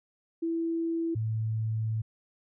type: tone pair in turn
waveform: sine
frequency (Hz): 331.1 / 110.49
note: E4 / A2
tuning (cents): +8 / +8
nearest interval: octave + perfect fifth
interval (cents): 1900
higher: first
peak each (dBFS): -27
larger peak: neither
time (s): 0.42-1.15 / 1.15-2.02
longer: second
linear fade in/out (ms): 10
effects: none